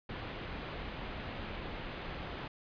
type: low-pass noise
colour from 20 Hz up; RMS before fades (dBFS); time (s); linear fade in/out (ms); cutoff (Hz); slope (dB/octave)
pink; -42; 0.09-2.48; 5; 3500; 24
effects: resampled to 11025 Hz